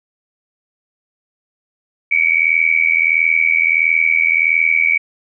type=tone with amplitude modulation; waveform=sine; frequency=2277 Hz; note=C#7; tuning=46 cents sharp; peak=-7 dBFS; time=2.11-4.98 s; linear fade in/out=10 ms; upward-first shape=sine; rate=81.5 Hz; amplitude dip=90%; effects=none